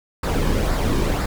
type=noise with flanger; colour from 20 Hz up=brown; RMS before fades=-20 dBFS; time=0.23-1.26 s; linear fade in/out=5 ms; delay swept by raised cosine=0.32 to 1.52 ms; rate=2 Hz; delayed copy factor=-0.5; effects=none